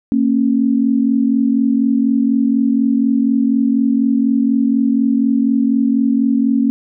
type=tone pair together; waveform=sine; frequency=229.3 / 273.4 Hz; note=A#3 / C#4; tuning=-28 / -24 cents; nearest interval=minor third; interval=304 cents; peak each=-14 dBFS; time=0.12-6.7 s; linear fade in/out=0 ms; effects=none